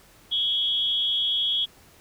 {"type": "tone with amplitude modulation", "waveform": "sine", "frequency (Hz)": 3322, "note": "G#7", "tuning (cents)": 0, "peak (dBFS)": -18, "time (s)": [0.31, 1.66], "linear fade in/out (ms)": 20, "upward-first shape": "sine", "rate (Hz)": 270, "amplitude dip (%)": 75, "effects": ["pink hiss -54 dBFS RMS until 2 s"]}